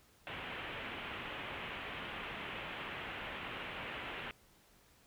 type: low-pass noise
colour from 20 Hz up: white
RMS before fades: -44 dBFS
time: 0.27-4.31 s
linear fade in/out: 0 ms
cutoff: 3100 Hz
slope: 48 dB/octave
effects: pink hiss -66 dBFS RMS until 5.06 s